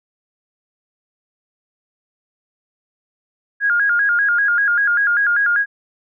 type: tone with vibrato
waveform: sine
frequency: 1528 Hz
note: G6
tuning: 45 cents flat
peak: -13 dBFS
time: 3.6-5.66 s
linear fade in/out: 50 ms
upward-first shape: square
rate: 5.1 Hz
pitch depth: 130 cents each way
effects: none